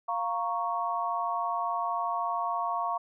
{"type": "chord", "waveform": "sine", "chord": "Bb minor", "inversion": "second", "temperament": "equal", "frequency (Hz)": [698.5, 932.3, 1108.7], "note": ["F5", "Bb5", "Db6"], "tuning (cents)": [0, 0, 0], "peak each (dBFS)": [-32, -33, -31], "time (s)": [0.08, 2.98], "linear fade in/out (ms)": 10, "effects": []}